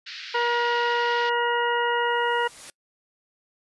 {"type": "band-pass noise", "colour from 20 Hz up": "white", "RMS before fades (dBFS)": -38, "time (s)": [0.06, 1.3], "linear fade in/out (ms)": 10, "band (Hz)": [1500, 4900], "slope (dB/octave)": 48}
{"type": "harmonic tone", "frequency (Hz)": 476.5, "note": "A#4", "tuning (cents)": 38, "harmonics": [1, 2, 3, 4, 6], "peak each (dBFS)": [-26, -24, -28, -30, -33], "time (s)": [0.34, 2.48], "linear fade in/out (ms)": 10}
{"type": "noise with exponential growth", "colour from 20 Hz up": "white", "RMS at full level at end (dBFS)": -39, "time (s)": [1.73, 2.7], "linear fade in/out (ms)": 0, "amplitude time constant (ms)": 210}
{"effects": ["noise-tail reverb RT60 0.1 s tail -25 dB re dry", "resampled to 24000 Hz"]}